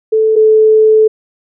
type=tone pair in turn; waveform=sine; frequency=438.5 / 435.2 Hz; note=A4 / A4; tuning=-6 / -19 cents; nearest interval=unison; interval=13 cents; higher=first; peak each=-7 / -4 dBFS; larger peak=second; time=0.12-0.36 / 0.36-1.08 s; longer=second; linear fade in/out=10 ms; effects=none